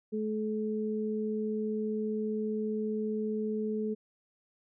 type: tone pair together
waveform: sine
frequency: 215 / 430 Hz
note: A3 / A4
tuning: -40 / -40 cents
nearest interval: octave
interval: 1200 cents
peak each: -32 / -33 dBFS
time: 0.12-3.95 s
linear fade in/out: 20 ms
effects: none